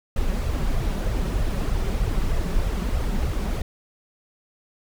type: noise with flanger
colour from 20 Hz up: brown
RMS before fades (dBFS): -23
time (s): 0.16-3.62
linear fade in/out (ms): 5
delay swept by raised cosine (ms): 1.5 to 5.4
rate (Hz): 3.2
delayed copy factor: +0.6
effects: none